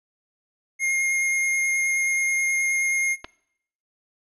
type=tone with vibrato; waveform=square; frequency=2135 Hz; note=C7; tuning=34 cents sharp; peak=-21 dBFS; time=0.79-3.17 s; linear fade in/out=50 ms; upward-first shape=sine; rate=9.4 Hz; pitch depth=9 cents each way
type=clicks; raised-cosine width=0.3 ms; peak=-19 dBFS; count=2; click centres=3.244 / 3.247 s
effects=noise-tail reverb RT60 0.7 s tail -22 dB re dry + resampled to 24000 Hz